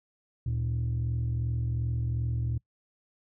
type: tone pair together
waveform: sine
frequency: 73.42 / 116.11 Hz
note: D2 / A#2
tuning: 0 / -6 cents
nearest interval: minor sixth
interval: 794 cents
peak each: -30 / -26 dBFS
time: 0.46-2.58 s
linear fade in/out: 5 ms
effects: noise-tail reverb RT60 0.1 s tail -25 dB re dry + tanh soft clip ceiling -24 dBFS